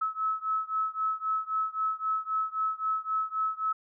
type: beating tone pair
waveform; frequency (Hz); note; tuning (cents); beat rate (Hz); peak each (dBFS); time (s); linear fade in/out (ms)
sine; 1294 / 1297.8; E6 / E6; -32 / -27; 3.8; -30 / -31; 0.01-3.73; 10
effects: none